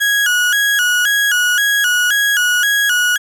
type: tone with vibrato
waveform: 35% pulse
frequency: 1554 Hz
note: G6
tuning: 16 cents flat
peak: -10 dBFS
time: 0-3.18 s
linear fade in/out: 20 ms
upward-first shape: square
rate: 1.9 Hz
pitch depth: 110 cents each way
effects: none

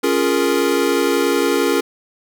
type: chord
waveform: square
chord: Bb minor seventh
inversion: first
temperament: equal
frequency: 277.2 / 349.2 / 415.3 / 466.2 Hz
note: Db4 / F4 / Ab4 / Bb4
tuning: 0 / 0 / 0 / 0 cents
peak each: -21 dBFS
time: 0.03-1.81 s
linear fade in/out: 10 ms
effects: none

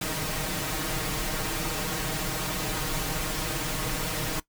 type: noise with comb filter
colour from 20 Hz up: pink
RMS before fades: -30 dBFS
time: 0.01-4.4 s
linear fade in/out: 5 ms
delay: 6.4 ms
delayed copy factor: +0.95
effects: noise-tail reverb RT60 0.1 s tail -18 dB re dry

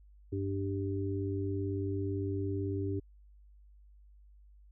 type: harmonic tone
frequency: 97.9 Hz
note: G2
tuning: 2 cents flat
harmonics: 1 / 3 / 4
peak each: -34 / -37 / -37 dBFS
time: 0.32-3 s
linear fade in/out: 10 ms
effects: added 50 Hz sine -55 dBFS peak until 4.71 s

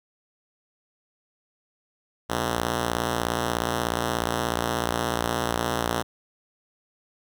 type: ring-modulated tone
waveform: 5% pulse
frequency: 116.54 Hz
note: A#2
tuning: in tune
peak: -10 dBFS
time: 2.29-6.03 s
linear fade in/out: 20 ms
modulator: 29.9 Hz
effects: none

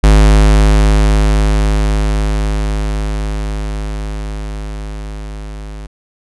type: tone with level ramp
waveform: square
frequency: 51.9 Hz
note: G#1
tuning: in tune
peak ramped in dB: -4 to -26 dBFS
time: 0.03-5.87 s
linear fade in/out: 10 ms
effects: resampled to 24000 Hz

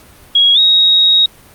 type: tone with pitch glide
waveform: sine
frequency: 3308 to 3778 Hz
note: G#7 to A#7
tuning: -8 to +22 cents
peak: -6 dBFS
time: 0.35-1.26 s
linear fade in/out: 5 ms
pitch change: +230 cents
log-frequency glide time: 0.54-0.59 s
effects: pink hiss -42 dBFS RMS until 1.54 s + Opus 48 kbps

